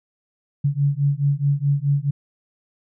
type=beating tone pair; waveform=sine; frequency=139.7 / 144.4 Hz; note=C#3 / D3; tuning=+14 / -29 cents; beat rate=4.7 Hz; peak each=-20 dBFS; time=0.64-2.11 s; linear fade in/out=10 ms; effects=none